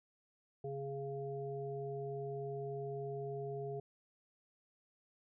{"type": "harmonic tone", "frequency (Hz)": 138.3, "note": "C#3", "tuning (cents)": -4, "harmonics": [1, 3, 5], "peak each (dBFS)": [-44, -41, -48], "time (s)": [0.64, 3.8], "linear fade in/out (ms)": 5, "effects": []}